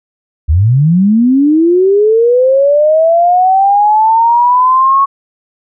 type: linear sweep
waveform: sine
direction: up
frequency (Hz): 69.3 to 1108.7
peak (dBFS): -5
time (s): 0.48-5.06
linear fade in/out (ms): 20
effects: none